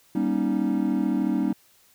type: chord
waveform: triangle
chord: Eb dominant seventh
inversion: first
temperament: equal with one note detuned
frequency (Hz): 196 / 238.9 / 277.2 / 311.1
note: G3 / Bb3 / Db4 / Eb4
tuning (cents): 0 / +43 / 0 / 0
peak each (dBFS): -25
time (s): 0.15-1.53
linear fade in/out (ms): 5
effects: white hiss -59 dBFS RMS until 1.94 s